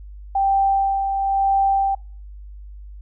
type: tone with tremolo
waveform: sine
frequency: 784 Hz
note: G5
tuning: in tune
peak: -14 dBFS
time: 0.35-1.95 s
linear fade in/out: 5 ms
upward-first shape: sine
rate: 1 Hz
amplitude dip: 45%
effects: noise-tail reverb RT60 0.4 s tail -26 dB re dry + added 50 Hz sine -35 dBFS peak until 3.01 s